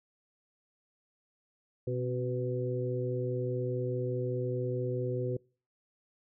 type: harmonic tone with a mistuned harmonic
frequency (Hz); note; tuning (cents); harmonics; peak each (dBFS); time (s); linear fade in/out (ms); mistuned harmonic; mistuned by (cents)
124.8; B2; +19; 1 / 2 / 3 / 4; -33 / -42 / -35 / -36; 1.87-5.37; 5; 2; +72
effects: noise-tail reverb RT60 0.4 s tail -26 dB re dry